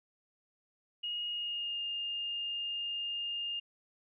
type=tone with pitch glide; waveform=sine; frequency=2872 to 2821 Hz; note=F7 to F7; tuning=+48 to +17 cents; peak=-34 dBFS; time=1.03-3.6 s; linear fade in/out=10 ms; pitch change=-31 cents; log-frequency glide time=1.29-1.81 s; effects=none